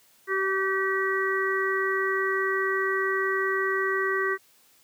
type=harmonic tone; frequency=384.9 Hz; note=G4; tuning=32 cents flat; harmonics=1 / 3 / 4 / 5; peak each=-27 / -30 / -31 / -28 dBFS; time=0.27-4.38 s; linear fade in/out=50 ms; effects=white hiss -60 dBFS RMS until 4.83 s + high-pass 100 Hz 12 dB/octave